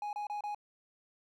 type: tone bursts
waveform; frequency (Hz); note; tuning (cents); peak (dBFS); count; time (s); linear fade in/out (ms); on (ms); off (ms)
triangle; 830.6; G#5; 0; -33; 4; 0.02-0.547; 2; 110; 29
effects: none